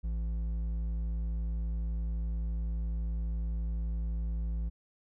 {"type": "tone with hard clipping", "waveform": "sine", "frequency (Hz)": 55.9, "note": "A1", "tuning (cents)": 28, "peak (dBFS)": -32, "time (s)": [0.03, 4.7], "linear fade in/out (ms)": 20, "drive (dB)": 6, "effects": []}